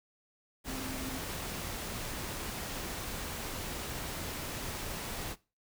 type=tone in noise; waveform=sine; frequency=261.6 Hz; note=C4; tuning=in tune; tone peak=-41 dBFS; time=0.65-1.22 s; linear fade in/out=50 ms; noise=pink; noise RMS=-39 dBFS; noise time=0.64-5.36 s; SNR=-5 dB; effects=noise-tail reverb RT60 0.3 s tail -20 dB re dry